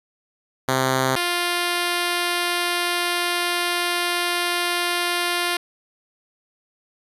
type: tone pair in turn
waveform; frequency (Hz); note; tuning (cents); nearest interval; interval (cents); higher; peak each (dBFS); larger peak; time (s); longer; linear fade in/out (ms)
5% pulse; 131.2 / 350.3; C3 / F4; +5 / +5; octave + perfect fourth; 1700; second; -7 / -9; first; 0.68-1.16 / 1.16-5.57; second; 5
effects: resampled to 32000 Hz